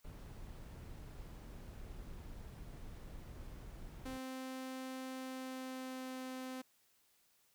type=noise; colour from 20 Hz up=brown; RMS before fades=-50 dBFS; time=0.04-4.18 s; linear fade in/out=10 ms
type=tone with pitch glide; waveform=sawtooth; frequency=260.5 to 258.3 Hz; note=C4 to C4; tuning=-7 to -22 cents; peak=-39 dBFS; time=4.05-6.62 s; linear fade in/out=10 ms; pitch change=-15 cents; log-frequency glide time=5.13-6.23 s
effects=white hiss -73 dBFS RMS until 7.54 s